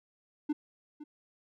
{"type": "tone with echo", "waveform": "triangle", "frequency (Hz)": 298.6, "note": "D4", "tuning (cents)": 29, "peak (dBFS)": -25, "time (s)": [0.49, 0.53], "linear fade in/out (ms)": 10, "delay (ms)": 510, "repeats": 1, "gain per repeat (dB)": -15, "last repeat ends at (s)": 1.04, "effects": []}